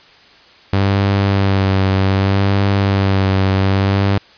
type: tone with vibrato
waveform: sawtooth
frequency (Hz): 97.6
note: G2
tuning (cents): -7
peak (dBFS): -8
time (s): 0.73-4.18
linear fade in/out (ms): 0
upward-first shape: sine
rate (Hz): 0.65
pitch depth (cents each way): 30
effects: white hiss -45 dBFS RMS until 4.37 s + resampled to 11025 Hz